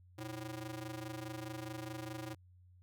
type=ring-modulated tone; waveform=sawtooth; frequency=220 Hz; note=A3; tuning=in tune; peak=-35 dBFS; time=0.18-2.35 s; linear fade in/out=10 ms; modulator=97.6 Hz; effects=added 90 Hz sine -59 dBFS peak until 2.82 s